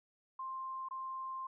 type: tone with dropouts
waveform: sine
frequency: 1052 Hz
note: C6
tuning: 9 cents sharp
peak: -39 dBFS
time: 0.39-1.47 s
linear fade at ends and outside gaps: 5 ms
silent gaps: 0.887-0.909 s
effects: none